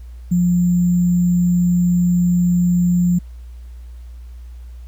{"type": "tone with sample-and-hold", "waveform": "sine", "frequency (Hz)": 176.5, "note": "F3", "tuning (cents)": 19, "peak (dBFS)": -12, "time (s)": [0.31, 3.19], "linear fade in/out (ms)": 10, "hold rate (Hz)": 7350, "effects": ["added 60 Hz sine -32 dBFS peak until 4.87 s", "pink hiss -57 dBFS RMS until 4.87 s"]}